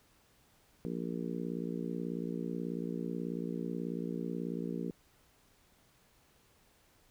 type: harmonic tone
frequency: 58.3 Hz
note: A#1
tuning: 1 cent sharp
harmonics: 3 / 4 / 5 / 6 / 7 / 8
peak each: -39 / -40 / -42 / -45 / -44 / -46 dBFS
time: 0.85-4.91 s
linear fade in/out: 0 ms
effects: pink hiss -67 dBFS RMS until 7.1 s